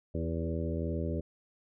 harmonic tone with a mistuned harmonic, 82.41 Hz, E2, in tune, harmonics 1 / 2 / 3 / 4 / 5 / 6 / 7, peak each -34 / -37 / -39 / -40 / -41 / -42 / -42 dBFS, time 0.14-1.21 s, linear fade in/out 10 ms, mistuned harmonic 5, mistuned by -19 cents, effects none

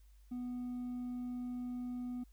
sine tone with hard clipping, 246.9 Hz, B3, in tune, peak -39 dBFS, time 0.31-2.24 s, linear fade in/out 10 ms, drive 2 dB, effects added 50 Hz sine -58 dBFS peak until 2.32 s + white hiss -75 dBFS RMS until 2.32 s

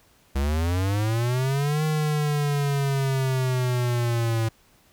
square linear two-way sweep, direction up then down, 66.1 to 155.56 to 111.8 Hz, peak -22 dBFS, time 0.35-4.49 s, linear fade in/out 10 ms, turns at 1.84 s, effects pink hiss -59 dBFS RMS until 4.92 s

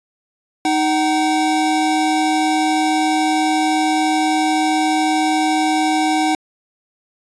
square tone pair together, 311.1 / 757.2 Hz, D#4 / F#5, 0 / +40 cents, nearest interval octave + minor third, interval 1540 cents, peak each -18 dBFS, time 0.65-6.35 s, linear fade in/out 2 ms, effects resampled to 22050 Hz

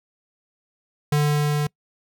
square tone with level ramp, 147.9 Hz, D3, 13 cents sharp, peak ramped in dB -17 to -21 dBFS, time 1.12-1.67 s, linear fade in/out 5 ms, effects noise-tail reverb RT60 0.1 s tail -25 dB re dry

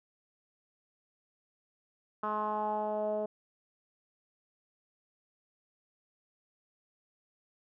10% pulse tone with low-pass filter sweep, 212.4 Hz, G#3, 39 cents sharp, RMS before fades -33 dBFS, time 2.23-3.26 s, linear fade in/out 5 ms, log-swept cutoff 1200 to 570 Hz, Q 4.4, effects none

